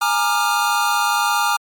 square chord, Bb dominant seventh, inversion third, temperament equal with one note detuned, 830.6 / 932.3 / 1197.3 / 1396.9 Hz, Ab5 / Bb5 / D6 / F6, 0 / 0 / +33 / 0 cents, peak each -22 / -23 / -22 / -22 dBFS, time 0.01-1.57 s, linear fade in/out 10 ms, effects MP3 96 kbps

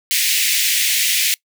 pink high-pass noise, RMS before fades -17 dBFS, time 0.11-1.34 s, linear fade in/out 0 ms, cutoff 2000 Hz, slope 48 dB/octave, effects noise-tail reverb RT60 0.1 s tail -23 dB re dry

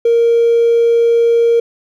triangle tone with hard clipping, 466.2 Hz, A#4, in tune, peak -8 dBFS, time 0.05-1.6 s, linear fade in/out 5 ms, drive 3 dB, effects none

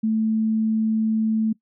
sine tone, 220 Hz, A3, in tune, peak -18 dBFS, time 0.03-1.53 s, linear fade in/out 10 ms, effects noise-tail reverb RT60 0.1 s tail -21 dB re dry

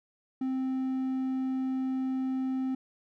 triangle tone, 261.6 Hz, C4, in tune, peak -26 dBFS, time 0.41-2.75 s, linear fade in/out 5 ms, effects none

